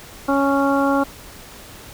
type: harmonic tone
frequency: 277.2 Hz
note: C#4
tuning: in tune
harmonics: 1 / 2 / 3 / 4 / 5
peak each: -18 / -21 / -23 / -24 / -25 dBFS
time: 0.28-1.04 s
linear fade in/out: 10 ms
effects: pink hiss -40 dBFS RMS until 1.93 s

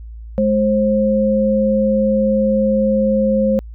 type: tone pair together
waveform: sine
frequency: 210.7 / 531 Hz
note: G#3 / C5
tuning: +25 / +25 cents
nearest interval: octave + major third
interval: 1600 cents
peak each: -15 dBFS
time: 0.38-3.59 s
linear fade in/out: 0 ms
effects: added 56 Hz sine -30 dBFS peak until 3.74 s

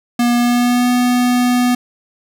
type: tone with pitch glide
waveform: square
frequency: 240 to 246.5 Hz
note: B3 to B3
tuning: -49 to -3 cents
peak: -12 dBFS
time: 0.19-1.75 s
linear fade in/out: 5 ms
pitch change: +46 cents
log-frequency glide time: 0.35-0.89 s
effects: none

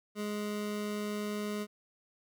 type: tone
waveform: 25% pulse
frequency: 208.6 Hz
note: G#3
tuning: 8 cents sharp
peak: -30 dBFS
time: 0.15-1.67 s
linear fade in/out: 50 ms
effects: none

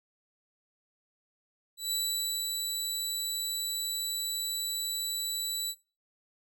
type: tone with ADSR envelope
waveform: 20% pulse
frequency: 3951 Hz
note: B7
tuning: in tune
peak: -22 dBFS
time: 1.77-5.75 s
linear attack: 150 ms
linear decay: 540 ms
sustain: -3 dB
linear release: 57 ms
effects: noise-tail reverb RT60 0.3 s tail -19 dB re dry

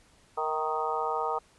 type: harmonic tone with a mistuned harmonic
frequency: 155.56 Hz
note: D#3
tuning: in tune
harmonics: 3 / 4 / 5 / 6 / 7 / 8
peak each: -34 / -38 / -33 / -33 / -39 / -33 dBFS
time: 0.37-1.39 s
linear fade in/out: 10 ms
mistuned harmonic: 4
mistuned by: +39 cents
effects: pink hiss -61 dBFS RMS until 1.58 s + resampled to 24000 Hz

